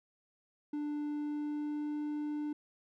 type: tone with pitch glide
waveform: triangle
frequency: 295.5 to 297.7 Hz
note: D4 to D4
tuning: +11 to +24 cents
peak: -32 dBFS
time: 0.73-2.53 s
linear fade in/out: 5 ms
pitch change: +13 cents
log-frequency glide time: 1.09-1.98 s
effects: none

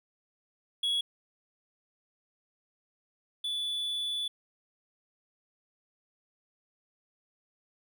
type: tone pair in turn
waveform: triangle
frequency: 3349 / 3459 Hz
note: G#7 / A7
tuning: +14 / -30 cents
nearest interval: minor second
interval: 56 cents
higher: second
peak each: -25 / -29 dBFS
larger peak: first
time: 0.83-1.01 / 3.44-4.28 s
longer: second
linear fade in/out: 5 ms
effects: none

